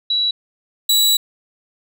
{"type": "tone pair in turn", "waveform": ["sine", "sawtooth"], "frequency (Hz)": [3917, 3917], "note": ["B7", "B7"], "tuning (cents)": [-15, -15], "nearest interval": "unison", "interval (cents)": 0, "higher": "neither", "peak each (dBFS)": [-15, -9], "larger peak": "second", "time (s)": [[0.1, 0.31], [0.89, 1.17]], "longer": "second", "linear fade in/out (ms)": 5, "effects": []}